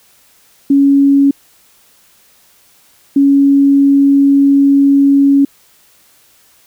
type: tone bursts at uneven times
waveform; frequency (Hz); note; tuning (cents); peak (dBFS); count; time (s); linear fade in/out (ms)
sine; 278.6; C#4; +9; -5; 2; 0.7-1.31 / 3.16-5.45; 5
effects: white hiss -49 dBFS RMS until 6.66 s